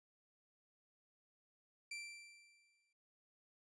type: tone with exponential decay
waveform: sawtooth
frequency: 2349 Hz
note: D7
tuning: in tune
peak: -40 dBFS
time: 1.91-2.93 s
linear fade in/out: 5 ms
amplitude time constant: 220 ms
effects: noise-tail reverb RT60 0.8 s tail -26 dB re dry + resampled to 22050 Hz